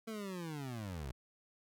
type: linear sweep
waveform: 25% pulse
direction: down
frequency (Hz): 227 to 58.7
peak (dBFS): -37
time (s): 0.07-1.12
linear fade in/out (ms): 10
effects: none